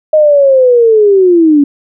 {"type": "linear sweep", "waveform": "sine", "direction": "down", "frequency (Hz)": [625, 278.7], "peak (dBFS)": -3, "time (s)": [0.13, 1.64], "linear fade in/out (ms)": 5, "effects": []}